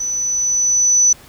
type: tone with level ramp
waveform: sine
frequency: 5980 Hz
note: F#8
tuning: 17 cents sharp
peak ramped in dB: -19 to -8 dBFS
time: 0-1.13 s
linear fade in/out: 5 ms
effects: pink hiss -43 dBFS RMS until 1.28 s